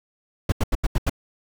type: noise bursts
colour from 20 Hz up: brown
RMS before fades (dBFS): -19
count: 6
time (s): 0.49-1.097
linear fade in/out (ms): 5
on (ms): 32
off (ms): 83
effects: none